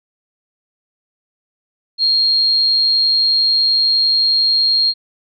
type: tone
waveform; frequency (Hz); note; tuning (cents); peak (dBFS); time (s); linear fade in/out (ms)
sine; 4237; C8; +21; -11; 1.98-4.94; 50
effects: none